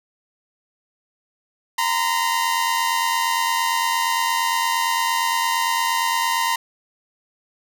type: tone pair together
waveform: sawtooth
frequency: 930.3 / 1019 Hz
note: A#5 / C6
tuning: -4 / -46 cents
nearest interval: major second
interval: 158 cents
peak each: -17 / -19 dBFS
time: 1.78-6.56 s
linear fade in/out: 5 ms
effects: none